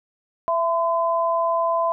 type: tone pair together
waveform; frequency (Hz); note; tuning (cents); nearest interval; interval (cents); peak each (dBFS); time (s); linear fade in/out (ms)
sine; 667 / 1018.1; E5 / C6; +20 / -48; perfect fifth; 732; -21; 0.48-1.92; 0
effects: none